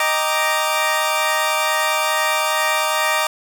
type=chord; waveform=20% pulse; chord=Eb major seventh; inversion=none; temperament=equal; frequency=622.3 / 784 / 932.3 / 1174.7 Hz; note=Eb5 / G5 / Bb5 / D6; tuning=0 / 0 / 0 / 0 cents; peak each=-17 / -22 / -17 / -17 dBFS; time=0-3.27 s; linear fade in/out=2 ms; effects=none